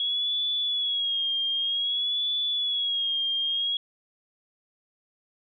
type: tone with vibrato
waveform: sine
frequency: 3331 Hz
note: G#7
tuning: 4 cents sharp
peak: -24 dBFS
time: 0-3.77 s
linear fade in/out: 2 ms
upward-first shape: sine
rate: 0.53 Hz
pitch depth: 65 cents each way
effects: none